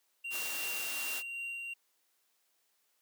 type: tone with tremolo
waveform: triangle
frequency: 2761 Hz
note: F7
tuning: 20 cents flat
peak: -35 dBFS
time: 0.24-1.74 s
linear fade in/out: 10 ms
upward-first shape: sine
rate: 2.7 Hz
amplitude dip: 25%
type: noise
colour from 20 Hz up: white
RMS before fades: -39 dBFS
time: 0.3-1.23 s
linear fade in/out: 50 ms
effects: white hiss -75 dBFS RMS until 3.01 s + high-pass 300 Hz 12 dB/octave